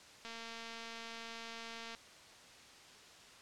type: click train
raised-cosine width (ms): 0.2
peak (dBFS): -30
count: 390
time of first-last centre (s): 0.25-1.949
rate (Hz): 229
effects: white hiss -57 dBFS RMS until 3.41 s + low-pass 6000 Hz 12 dB/octave